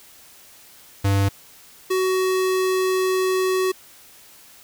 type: tone pair in turn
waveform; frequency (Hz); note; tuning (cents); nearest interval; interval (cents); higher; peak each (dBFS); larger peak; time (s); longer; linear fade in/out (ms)
square; 98.8 / 374; G2 / F#4; +14 / +19; octave + major seventh; 2305; second; -17 / -19; first; 1.04-1.29 / 1.9-3.72; second; 10
effects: white hiss -48 dBFS RMS until 4.63 s